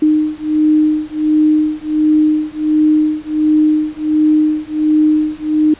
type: beating tone pair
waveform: sine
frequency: 306.1 / 307.5 Hz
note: D#4 / D#4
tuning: -28 / -20 cents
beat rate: 1.4 Hz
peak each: -13 dBFS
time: 0.02-5.74 s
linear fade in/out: 5 ms
effects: pink hiss -40 dBFS RMS until 5.79 s + resampled to 8000 Hz